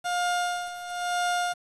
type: tone with tremolo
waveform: 30% pulse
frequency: 709 Hz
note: F5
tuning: 26 cents sharp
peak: -21 dBFS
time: 0.04-1.54 s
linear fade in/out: 20 ms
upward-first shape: sine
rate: 1 Hz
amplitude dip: 75%
effects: resampled to 24000 Hz + 8-bit